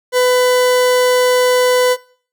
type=tone; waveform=40% pulse; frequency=500 Hz; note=B4; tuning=21 cents sharp; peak=-9 dBFS; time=0.12-1.97 s; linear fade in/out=50 ms; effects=noise-tail reverb RT60 0.5 s tail -23 dB re dry